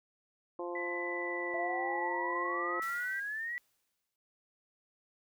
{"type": "harmonic tone", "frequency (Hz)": 174.61, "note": "F3", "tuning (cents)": 0, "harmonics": [2, 3, 4, 5, 6], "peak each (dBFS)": [-39, -41, -46, -46, -45], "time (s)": [0.59, 2.8], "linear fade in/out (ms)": 2}
{"type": "tone with pitch glide", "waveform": "sine", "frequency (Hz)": [1992, 1949.9], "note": ["B6", "B6"], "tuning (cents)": [14, -23], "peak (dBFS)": -37, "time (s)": [0.75, 3.2], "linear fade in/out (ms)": 5, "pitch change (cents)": -37, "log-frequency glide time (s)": [1.03, 2.12]}
{"type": "exponential sweep", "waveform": "sine", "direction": "up", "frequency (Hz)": [665, 1967], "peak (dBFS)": -35, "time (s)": [1.54, 3.58], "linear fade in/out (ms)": 0}
{"type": "noise with exponential decay", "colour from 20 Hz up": "white", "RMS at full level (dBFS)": -49, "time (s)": [2.82, 4.16], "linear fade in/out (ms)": 1, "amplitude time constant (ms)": 290}
{"effects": []}